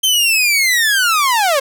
sawtooth linear sweep, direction down, 3137 to 523.3 Hz, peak -8 dBFS, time 0.03-1.6 s, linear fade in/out 10 ms, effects none

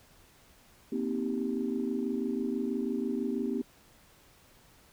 sine chord, C minor seventh, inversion third, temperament just, 235.5 / 261.6 / 314 / 392.4 Hz, Bb3 / C4 / Eb4 / G4, +18 / 0 / +16 / +2 cents, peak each -33 / -33 / -37 / -35 dBFS, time 0.92-3.62 s, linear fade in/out 5 ms, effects tanh soft clip ceiling -19 dBFS + pink hiss -60 dBFS RMS until 4.92 s

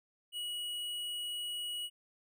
sine tone with hard clipping, 2914 Hz, F#7, 27 cents flat, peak -38 dBFS, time 0.32-1.9 s, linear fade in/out 50 ms, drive 11 dB, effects none

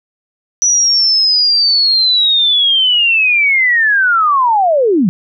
sine linear sweep, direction down, 5920 to 162.7 Hz, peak -8 dBFS, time 0.62-5.09 s, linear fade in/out 0 ms, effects none

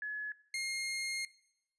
sine / sawtooth tone pair in turn, 1700 / 2134 Hz, G#6 / C7, +40 / +34 cents, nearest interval major third, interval 394 cents, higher second, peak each -36 / -31 dBFS, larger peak second, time 0.02-0.32 / 0.54-1.25 s, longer second, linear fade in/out 2 ms, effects noise-tail reverb RT60 0.8 s tail -19 dB re dry + resampled to 24000 Hz

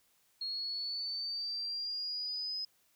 sine linear sweep, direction up, 4279 to 5070 Hz, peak -35 dBFS, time 0.41-2.65 s, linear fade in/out 5 ms, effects white hiss -71 dBFS RMS until 2.95 s

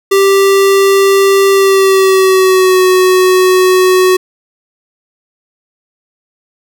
square tone with pitch glide, 392 to 370.4 Hz, G4 to F#4, 0 to +2 cents, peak -6 dBFS, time 0.11-4.17 s, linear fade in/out 10 ms, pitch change -98 cents, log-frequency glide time 1.51-2.82 s, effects none

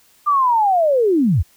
sine linear sweep, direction down, 1204 to 61.7 Hz, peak -12 dBFS, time 0.26-1.43 s, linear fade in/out 20 ms, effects white hiss -54 dBFS RMS until 1.56 s

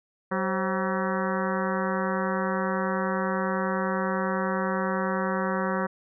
harmonic tone with a mistuned harmonic, 190 Hz, F#3, 46 cents sharp, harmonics 1 / 2 / 3 / 4 / 5 / 6 / 7 / 8 / 9 / 10, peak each -29 / -33 / -31 / -38 / -34 / -34 / -36 / -36 / -39 / -40 dBFS, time 0.31-5.87 s, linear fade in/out 10 ms, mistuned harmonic 3, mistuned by -98 cents, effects none

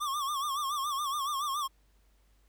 square tone with vibrato, 1139 Hz, C#6, 47 cents sharp, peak -31 dBFS, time 0-1.68 s, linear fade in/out 20 ms, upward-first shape sine, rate 7.1 Hz, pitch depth 110 cents each way, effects added 50 Hz sine -63 dBFS peak until 2.48 s + pink hiss -72 dBFS RMS until 2.48 s

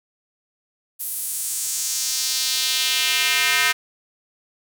square tone with high-pass filter sweep, 141.1 Hz, C#3, 31 cents sharp, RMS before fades -22 dBFS, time 0.99-3.73 s, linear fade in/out 20 ms, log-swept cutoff 12000 to 1800 Hz, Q 1.7, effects none

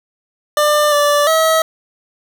25% pulse tone with pitch steps, 596 / 583 / 643 Hz, D5 / D5 / E5, +25 / -13 / -43 cents, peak -7 dBFS, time 0.57-1.62 s, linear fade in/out 2 ms, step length 350 ms, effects none

